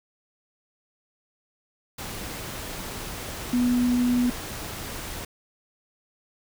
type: tone in noise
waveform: sine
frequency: 245.4 Hz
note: B3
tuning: 11 cents flat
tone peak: -19 dBFS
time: 3.53-4.3 s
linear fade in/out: 5 ms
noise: pink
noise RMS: -35 dBFS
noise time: 1.98-5.25 s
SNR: +13 dB
effects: none